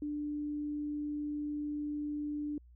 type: tone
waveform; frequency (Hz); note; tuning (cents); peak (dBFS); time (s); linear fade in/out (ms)
sine; 295.5; D4; +11; -34; 0.02-2.58; 2
effects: added 60 Hz sine -55 dBFS peak until 2.75 s